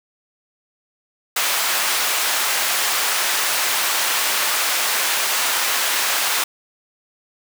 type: high-pass noise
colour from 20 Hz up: pink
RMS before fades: -20 dBFS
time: 1.36-6.44 s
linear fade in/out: 5 ms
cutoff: 1000 Hz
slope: 12 dB/octave
effects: none